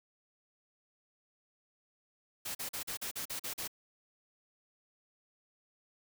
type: noise bursts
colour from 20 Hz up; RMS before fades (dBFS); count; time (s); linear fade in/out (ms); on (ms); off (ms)
white; -39; 9; 2.45-3.678; 10; 100; 41
effects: none